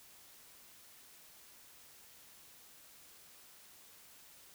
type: silence
effects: white hiss -59 dBFS RMS until 4.54 s